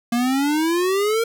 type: exponential sweep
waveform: square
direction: up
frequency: 233.1 to 466.2 Hz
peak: -18 dBFS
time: 0.12-1.24 s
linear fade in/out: 5 ms
effects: none